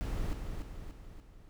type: noise with echo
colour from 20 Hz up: brown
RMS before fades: -34 dBFS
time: 0.01-0.33 s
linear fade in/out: 0 ms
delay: 290 ms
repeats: 4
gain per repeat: -5 dB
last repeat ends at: 1.49 s
effects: none